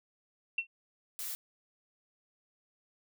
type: tone with exponential decay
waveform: sine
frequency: 2713 Hz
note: E7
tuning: 49 cents sharp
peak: -25 dBFS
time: 0.58-0.67 s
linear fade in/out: 5 ms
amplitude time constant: 19 ms
type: noise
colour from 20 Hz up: blue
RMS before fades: -39 dBFS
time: 1.19-1.35 s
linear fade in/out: 0 ms
effects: none